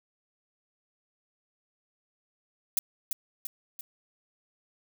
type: noise with echo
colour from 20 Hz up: violet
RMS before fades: -25 dBFS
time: 2.77-2.79 s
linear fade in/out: 2 ms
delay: 340 ms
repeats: 3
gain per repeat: -5 dB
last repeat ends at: 3.81 s
effects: none